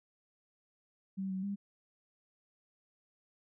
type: tone with pitch steps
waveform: sine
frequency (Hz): 192.5 / 188.8 / 200.2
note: G3 / F#3 / G3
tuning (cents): -31 / +35 / +37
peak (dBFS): -34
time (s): 1.17-1.56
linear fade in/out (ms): 20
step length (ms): 130
effects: none